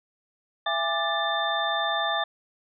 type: tone cluster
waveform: sine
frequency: 669 / 819 / 1182 / 1755 / 3580 Hz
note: E5 / G#5 / D6 / A6 / A7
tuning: +25 / -24 / +11 / -5 / +29 cents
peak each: -30 dBFS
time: 0.66-2.24 s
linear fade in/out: 5 ms
effects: none